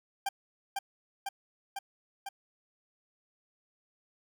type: tone with echo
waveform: 40% pulse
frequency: 791 Hz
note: G5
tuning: 15 cents sharp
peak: -28 dBFS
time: 0.26-0.29 s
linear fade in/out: 5 ms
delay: 500 ms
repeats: 4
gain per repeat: -2 dB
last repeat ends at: 2.29 s
effects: none